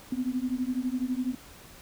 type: beating tone pair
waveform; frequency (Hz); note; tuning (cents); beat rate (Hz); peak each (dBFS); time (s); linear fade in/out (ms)
sine; 247.8 / 259.8; B3 / C4; +6 / -12; 12; -30; 0.12-1.35; 5
effects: pink hiss -50 dBFS RMS until 1.81 s